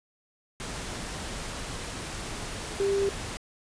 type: tone in noise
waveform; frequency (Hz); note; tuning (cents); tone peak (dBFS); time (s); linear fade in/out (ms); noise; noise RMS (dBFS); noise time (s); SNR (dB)
sine; 396.1; G4; +18; -23; 2.8-3.09; 0; pink; -36; 0.6-3.37; +10
effects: resampled to 22050 Hz